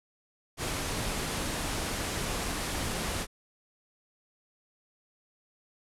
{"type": "low-pass noise", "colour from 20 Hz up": "pink", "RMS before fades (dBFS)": -33, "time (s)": [0.57, 3.27], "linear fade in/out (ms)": 50, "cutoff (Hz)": 12000, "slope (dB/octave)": 48, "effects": []}